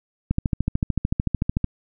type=click train; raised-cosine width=5 ms; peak=-8 dBFS; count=19; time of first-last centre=0.31-1.643 s; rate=13.5 Hz; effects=none